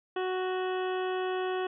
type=harmonic tone; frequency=370.7 Hz; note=F#4; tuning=3 cents sharp; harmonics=1 / 2 / 3 / 4 / 5 / 7 / 8 / 9; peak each=-30 / -36 / -40 / -42 / -44 / -47 / -48 / -49 dBFS; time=0.16-1.67 s; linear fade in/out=5 ms; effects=none